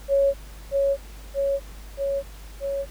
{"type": "tone with echo", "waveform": "sine", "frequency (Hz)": 554.4, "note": "C#5", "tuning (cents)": 0, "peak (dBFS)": -16, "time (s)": [0.08, 0.34], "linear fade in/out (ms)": 50, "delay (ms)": 630, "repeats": 4, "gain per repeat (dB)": -2, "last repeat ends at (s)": 2.86, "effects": ["added 50 Hz sine -39 dBFS peak until 2.9 s", "pink hiss -48 dBFS RMS until 2.9 s"]}